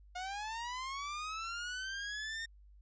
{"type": "linear sweep", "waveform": "sawtooth", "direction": "up", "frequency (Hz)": [712, 1838], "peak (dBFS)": -35, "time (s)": [0.15, 2.46], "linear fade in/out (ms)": 10, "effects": ["added 50 Hz sine -56 dBFS peak until 2.81 s", "resampled to 16000 Hz"]}